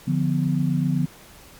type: chord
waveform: sine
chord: B diminished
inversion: first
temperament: equal with one note detuned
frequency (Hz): 146.83 / 174.61 / 249.5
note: D3 / F3 / B3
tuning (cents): 0 / 0 / +18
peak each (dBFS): -22 / -23 / -25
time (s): 0.07-1.06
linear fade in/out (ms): 10
effects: pink hiss -47 dBFS RMS until 1.59 s + MP3 96 kbps